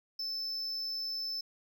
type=tone; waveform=triangle; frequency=5270 Hz; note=E8; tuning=1 cent flat; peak=-33 dBFS; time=0.19-1.41 s; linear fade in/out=5 ms; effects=none